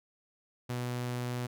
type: tone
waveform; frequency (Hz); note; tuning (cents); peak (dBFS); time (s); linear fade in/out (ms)
sawtooth; 123; B2; -7; -29; 0.69-1.47; 10
effects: none